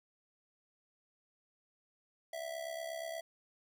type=tone with amplitude modulation; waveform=square; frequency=659.3 Hz; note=E5; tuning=in tune; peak=-37 dBFS; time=2.33-3.21 s; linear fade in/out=5 ms; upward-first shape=sine; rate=68.4 Hz; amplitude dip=70%; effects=none